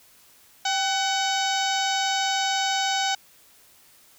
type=harmonic tone with a mistuned harmonic; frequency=751 Hz; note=F#5; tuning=26 cents sharp; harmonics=1 / 2 / 3 / 4 / 5 / 6 / 7 / 8 / 9 / 10; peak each=-25 / -30 / -34 / -31 / -31 / -35 / -35 / -34 / -40 / -39 dBFS; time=0.65-3.15 s; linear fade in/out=5 ms; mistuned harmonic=1; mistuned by=+69 cents; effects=white hiss -55 dBFS RMS until 4.18 s